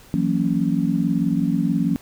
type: chord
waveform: sine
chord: F# dominant seventh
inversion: third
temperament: just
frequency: 166.5 / 185 / 231.2 / 277.5 Hz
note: E3 / F#3 / A#3 / C#4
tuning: +18 / 0 / -14 / +2 cents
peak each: -23 dBFS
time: 0.14-1.96 s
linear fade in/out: 0 ms
effects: pink hiss -48 dBFS RMS until 2.01 s